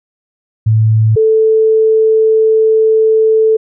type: tone pair in turn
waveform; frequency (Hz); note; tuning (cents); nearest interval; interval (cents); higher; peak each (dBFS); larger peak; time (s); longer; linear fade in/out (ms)
sine; 110 / 440; A2 / A4; 0 / 0; 2 octaves; 2400; second; -6; neither; 0.66-1.16 / 1.16-3.57; second; 10
effects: none